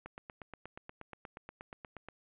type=click train; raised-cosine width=0.5 ms; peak=-30 dBFS; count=18; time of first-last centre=0.06-2.086 s; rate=8.39 Hz; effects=resampled to 8000 Hz + 11-bit